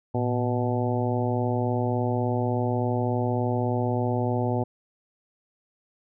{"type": "harmonic tone with a mistuned harmonic", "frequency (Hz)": 123.47, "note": "B2", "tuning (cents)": 0, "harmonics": [1, 2, 3, 4, 5, 6, 7], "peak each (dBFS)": [-26, -29, -31, -32, -33, -34, -34], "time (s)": [0.14, 4.64], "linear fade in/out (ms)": 10, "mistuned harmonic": 1, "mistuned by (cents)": -130, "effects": []}